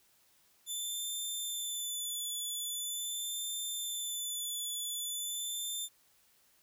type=tone with vibrato; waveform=15% pulse; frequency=3511 Hz; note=A7; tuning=4 cents flat; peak=-29 dBFS; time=0.66-5.89 s; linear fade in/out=50 ms; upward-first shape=sine; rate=0.43 Hz; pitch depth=28 cents each way; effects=white hiss -68 dBFS RMS until 6.62 s